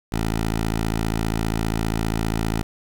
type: tone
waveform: 10% pulse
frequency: 55 Hz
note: A1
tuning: in tune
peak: -13 dBFS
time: 0.12-2.63 s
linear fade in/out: 5 ms
effects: 8-bit